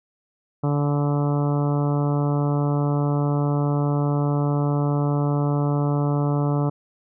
harmonic tone, 144.8 Hz, D3, 24 cents flat, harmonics 1 / 2 / 3 / 4 / 5 / 6 / 7 / 8 / 9, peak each -20 / -26 / -30 / -32 / -34 / -36 / -37 / -38 / -39 dBFS, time 0.63-6.7 s, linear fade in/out 10 ms, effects none

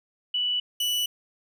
sine / 40% pulse tone pair in turn, 2960 / 2960 Hz, F#7 / F#7, 0 / 0 cents, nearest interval unison, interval 0 cents, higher neither, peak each -23 / -23 dBFS, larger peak neither, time 0.34-0.6 / 0.8-1.06 s, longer neither, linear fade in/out 5 ms, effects none

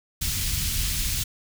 pink band-stop noise, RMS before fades -26 dBFS, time 0.21-1.24 s, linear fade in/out 10 ms, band 110 to 3300 Hz, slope 12 dB/octave, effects none

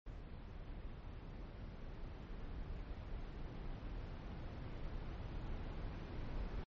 brown noise with level ramp, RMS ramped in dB -50 to -43 dBFS, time 0.06-6.64 s, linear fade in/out 5 ms, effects low-pass 4000 Hz 12 dB/octave + MP3 32 kbps

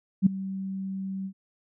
sine tone with ADSR envelope, 192.2 Hz, G3, 34 cents flat, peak -12 dBFS, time 0.22-1.33 s, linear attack 43 ms, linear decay 7 ms, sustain -18 dB, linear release 74 ms, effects none

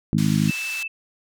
harmonic tone, 51.91 Hz, G#1, in tune, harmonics 2 / 3 / 4 / 5 / 6, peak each -29 / -20 / -21 / -26 / -30 dBFS, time 0.13-0.51 s, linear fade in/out 0 ms
white band-pass noise, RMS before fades -35 dBFS, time 0.18-0.83 s, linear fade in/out 2 ms, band 1400 to 6900 Hz, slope 12 dB/octave
sine tone, 2638 Hz, E7, 1 cent sharp, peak -26 dBFS, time 0.48-0.88 s, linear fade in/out 10 ms
effects none

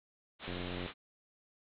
white low-pass noise, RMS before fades -46 dBFS, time 0.39-0.94 s, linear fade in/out 50 ms, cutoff 3900 Hz, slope 96 dB/octave
click train, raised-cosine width 2 ms, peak -29 dBFS, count 35, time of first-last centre 0.48-0.861 s, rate 89.2 Hz
effects none

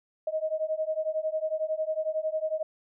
sine beating tone pair, 622.3 / 633.3 Hz, D#5 / D#5, 0 / +30 cents, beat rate 11 Hz, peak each -30 dBFS, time 0.27-2.63 s, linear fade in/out 5 ms, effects none

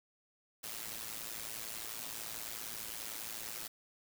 white noise with amplitude modulation, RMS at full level -40 dBFS, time 0.63-3.68 s, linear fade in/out 10 ms, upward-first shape sine, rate 111 Hz, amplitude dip 75%, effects none

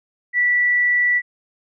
sine tone, 1959 Hz, B6, 15 cents flat, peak -14 dBFS, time 0.33-1.22 s, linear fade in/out 50 ms, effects none

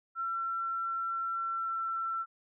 sine tone with pitch glide, 1352 to 1344.2 Hz, E6 to E6, +43 to +33 cents, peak -31 dBFS, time 0.15-2.26 s, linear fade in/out 50 ms, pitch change -10 cents, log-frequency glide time 1.36-1.78 s, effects none

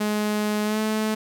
sawtooth tone with pitch glide, 210.7 to 216.6 Hz, G#3 to A3, +25 to -27 cents, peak -18 dBFS, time 0-1.15 s, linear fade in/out 10 ms, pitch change +48 cents, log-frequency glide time 0.64-0.79 s, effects none

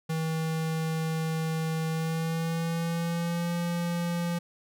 square tone with pitch glide, 160.5 to 172.02 Hz, E3 to F3, -46 to -26 cents, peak -28 dBFS, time 0.09-4.39 s, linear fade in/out 10 ms, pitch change +120 cents, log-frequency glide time 1.89-3.53 s, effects none

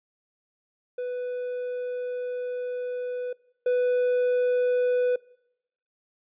triangle tone pair in turn, 495.7 / 495.7 Hz, B4 / B4, +6 / +6 cents, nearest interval unison, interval 0 cents, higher neither, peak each -26 / -18 dBFS, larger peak second, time 0.98-3.33 / 3.66-5.16 s, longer first, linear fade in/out 5 ms, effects noise-tail reverb RT60 0.8 s tail -23 dB re dry + resampled to 8000 Hz

